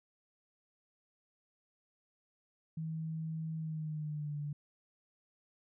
sine tone with pitch glide, 160 to 146.72 Hz, D#3 to D3, +49 to -1 cents, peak -36 dBFS, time 2.77-4.53 s, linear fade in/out 5 ms, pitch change -150 cents, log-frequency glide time 3.57-4.37 s, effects none

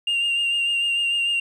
sine tone with vibrato, 2794 Hz, F7, in tune, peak -17 dBFS, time 0.07-1.4 s, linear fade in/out 5 ms, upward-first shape triangle, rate 6.7 Hz, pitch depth 29 cents each way, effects tanh soft clip ceiling -18 dBFS + 9-bit

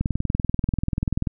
click train, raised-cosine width 5 ms, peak -10 dBFS, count 27, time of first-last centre 0.01-1.272 s, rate 20.6 Hz, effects none

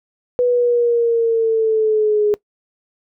sine linear sweep, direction down, 493.9 to 415.2 Hz, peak -12 dBFS, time 0.39-2.34 s, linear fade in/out 0 ms, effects noise-tail reverb RT60 0.1 s tail -21 dB re dry

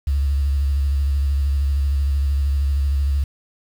sine tone with vibrato, 70 Hz, C#2, 18 cents sharp, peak -15 dBFS, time 0.07-3.24 s, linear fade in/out 5 ms, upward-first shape square, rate 13 Hz, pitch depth 46 cents each way, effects tanh soft clip ceiling -12 dBFS + 7-bit

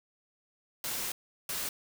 white noise bursts at uneven times, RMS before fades -35 dBFS, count 2, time 0.84-1.12 / 1.49-1.69 s, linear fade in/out 2 ms, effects none

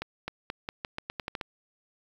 accelerating click train, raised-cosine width 0.3 ms, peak -17 dBFS, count 11, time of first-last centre 0.02-1.412 s, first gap 260 ms, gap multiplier 0.85, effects 8-bit

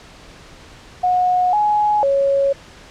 sine tone with pitch steps, 727 / 839 / 553 Hz, F#5 / G#5 / C#5, -31 / +17 / -4 cents, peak -13 dBFS, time 1.03-2.53 s, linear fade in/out 10 ms, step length 500 ms, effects pink hiss -42 dBFS RMS until 2.9 s + low-pass 6000 Hz 12 dB/octave

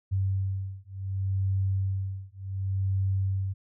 sine beating tone pair, 96 / 96.68 Hz, G2 / G2, -36 / -23 cents, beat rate 0.68 Hz, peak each -29 dBFS, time 0.11-3.54 s, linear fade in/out 20 ms, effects none

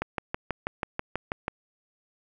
click train, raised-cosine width 0.5 ms, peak -13 dBFS, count 10, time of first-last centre 0.02-1.481 s, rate 6.16 Hz, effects 9-bit

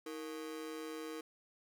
45% pulse ring-modulated tone, 392 Hz, G4, in tune, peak -39 dBFS, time 0.06-1.21 s, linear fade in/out 5 ms, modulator 73.4 Hz, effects none

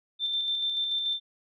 sine tone with tremolo, 3565 Hz, A7, 22 cents sharp, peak -25 dBFS, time 0.19-1.2 s, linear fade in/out 50 ms, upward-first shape square, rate 6.9 Hz, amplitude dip 30%, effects none

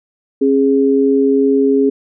sine tone pair together, 271.1 / 413.7 Hz, C#4 / G#4, -38 / -7 cents, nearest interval perfect fifth, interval 731 cents, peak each -12 dBFS, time 0.41-1.9 s, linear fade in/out 10 ms, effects none

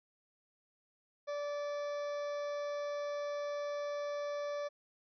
harmonic tone, 581 Hz, D5, 19 cents flat, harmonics 1 / 2 / 3 / 4 / 6 / 7 / 8 / 9 / 10, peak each -36 / -46 / -52 / -56 / -59 / -62 / -64 / -62 / -63 dBFS, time 1.27-4.69 s, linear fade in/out 20 ms, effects none

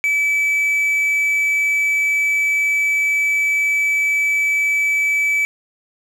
triangle tone, 2301 Hz, D7, 36 cents flat, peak -13 dBFS, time 0.04-5.45 s, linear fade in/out 0 ms, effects 7-bit

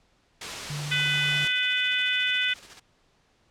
white noise, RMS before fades -33 dBFS, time 0.41-1.48 s, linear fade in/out 5 ms
sine tone, 146.83 Hz, D3, in tune, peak -31 dBFS, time 0.7-1.45 s, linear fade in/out 0 ms
white noise with tremolo, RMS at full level -43 dBFS, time 0.77-2.8 s, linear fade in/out 10 ms, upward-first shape square, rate 14 Hz, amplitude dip 45%
harmonic tone, 500 Hz, B4, 21 cents sharp, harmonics 3 / 4 / 5 / 6 / 7, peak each -29 / -29 / -29 / -29 / -29 dBFS, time 0.91-2.54 s, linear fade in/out 10 ms
effects pink hiss -65 dBFS RMS until 3.5 s + low-pass 6000 Hz 12 dB/octave

